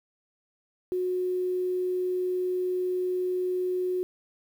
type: tone with quantisation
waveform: sine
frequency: 365.1 Hz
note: F#4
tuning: 23 cents flat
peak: -25 dBFS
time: 0.92-4.03 s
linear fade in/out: 0 ms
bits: 9
effects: none